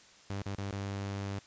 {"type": "tone with dropouts", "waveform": "sawtooth", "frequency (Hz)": 99.3, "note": "G2", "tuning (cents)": 23, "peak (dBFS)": -31, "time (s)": [0.3, 1.39], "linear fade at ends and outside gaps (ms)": 0, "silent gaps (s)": [[0.42, 0.459], [0.552, 0.584], [0.709, 0.727]], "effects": ["white hiss -58 dBFS RMS until 1.46 s", "resampled to 16000 Hz"]}